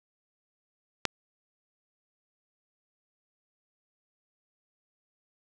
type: click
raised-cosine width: 0.2 ms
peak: -7 dBFS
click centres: 1.053 s
effects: none